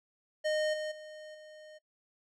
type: tone with level steps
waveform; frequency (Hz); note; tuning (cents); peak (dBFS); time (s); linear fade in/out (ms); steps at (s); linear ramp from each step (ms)
square; 615; D#5; -20; -29 / -35 / -46 / -50; 0.44-1.79; 20; 0.73 / 0.91 / 1.34; 10
effects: noise-tail reverb RT60 0.1 s tail -20 dB re dry + low-pass 6000 Hz 12 dB/octave